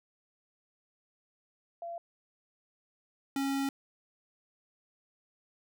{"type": "tone pair in turn", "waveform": ["sine", "square"], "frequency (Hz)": [682, 274.3], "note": ["F5", "C#4"], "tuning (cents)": [-41, -18], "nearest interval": "octave + major third", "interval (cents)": 1577, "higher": "first", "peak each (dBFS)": [-37, -30], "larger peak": "second", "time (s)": [[1.82, 1.98], [3.36, 3.69]], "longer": "second", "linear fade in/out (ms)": 2, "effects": []}